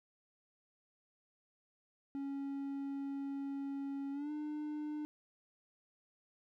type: tone with pitch glide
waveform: triangle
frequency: 277.2 to 300.5 Hz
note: C#4 to D4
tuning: 0 to +40 cents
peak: -36 dBFS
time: 2.15-5.05 s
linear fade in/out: 0 ms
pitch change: +140 cents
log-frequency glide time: 4.12-4.31 s
effects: none